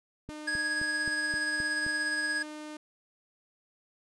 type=tone; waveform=sawtooth; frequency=303.6 Hz; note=D#4; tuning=42 cents flat; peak=-36 dBFS; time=0.29-2.77 s; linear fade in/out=5 ms
type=click train; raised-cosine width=3 ms; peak=-28 dBFS; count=7; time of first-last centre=0.29-1.865 s; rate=3.81 Hz
type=tone with tremolo; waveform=square; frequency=1660 Hz; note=G#6; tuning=1 cent flat; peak=-28 dBFS; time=0.47-2.43 s; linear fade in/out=10 ms; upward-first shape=sine; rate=17 Hz; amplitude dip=30%
effects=resampled to 24000 Hz